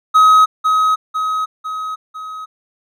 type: tone with echo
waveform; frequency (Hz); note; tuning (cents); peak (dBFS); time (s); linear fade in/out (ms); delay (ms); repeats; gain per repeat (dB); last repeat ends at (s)
triangle; 1269; D#6; +34; -4; 0.14-0.46; 20; 500; 4; -5; 2.46
effects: none